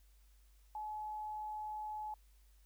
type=tone; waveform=sine; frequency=853 Hz; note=G#5; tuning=46 cents sharp; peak=-40 dBFS; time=0.75-2.14 s; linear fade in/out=2 ms; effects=added 50 Hz sine -62 dBFS peak until 2.65 s + white hiss -74 dBFS RMS until 2.65 s